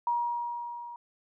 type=tone with level ramp; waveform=sine; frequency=952 Hz; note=A#5; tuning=36 cents sharp; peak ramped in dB=-24 to -40 dBFS; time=0.07-0.96 s; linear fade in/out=2 ms; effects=none